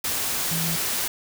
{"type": "tone in noise", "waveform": "sine", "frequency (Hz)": 164.81, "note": "E3", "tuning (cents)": 0, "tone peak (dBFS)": -27, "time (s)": [0.51, 0.76], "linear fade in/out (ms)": 5, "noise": "white", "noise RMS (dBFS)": -26, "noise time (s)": [0.04, 1.08], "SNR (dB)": -4, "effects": []}